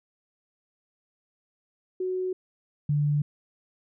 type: tone pair in turn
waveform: sine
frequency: 370 / 146.83 Hz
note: F#4 / D3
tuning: 0 / 0 cents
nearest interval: octave + major third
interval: 1600 cents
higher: first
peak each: -26 / -21 dBFS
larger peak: second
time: 2-2.33 / 2.89-3.22 s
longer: neither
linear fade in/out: 5 ms
effects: none